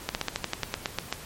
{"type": "slowing click train", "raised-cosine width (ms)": 0.2, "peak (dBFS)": -9, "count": 12, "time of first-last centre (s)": [0.09, 1.126], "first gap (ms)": 59, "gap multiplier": 1.09, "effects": ["pink hiss -43 dBFS RMS until 1.25 s", "MP3 64 kbps"]}